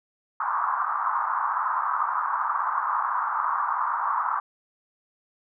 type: band-pass noise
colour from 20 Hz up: pink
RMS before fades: -26 dBFS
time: 0.4-4.4 s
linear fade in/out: 5 ms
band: 940 to 1300 Hz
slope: 48 dB/octave
effects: none